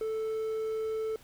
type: tone with hard clipping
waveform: triangle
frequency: 440 Hz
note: A4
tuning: in tune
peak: -31 dBFS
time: 0.01-1.16 s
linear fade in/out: 2 ms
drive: 6 dB
effects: pink hiss -57 dBFS RMS until 1.23 s